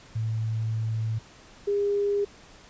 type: tone pair in turn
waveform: sine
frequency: 111.1 / 405.6 Hz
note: A2 / G#4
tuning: +17 / -41 cents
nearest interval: octave + minor seventh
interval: 2242 cents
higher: second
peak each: -25 / -22 dBFS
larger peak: second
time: 0.15-1.19 / 1.67-2.25 s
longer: first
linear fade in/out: 10 ms
effects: pink hiss -51 dBFS RMS until 2.69 s + resampled to 16000 Hz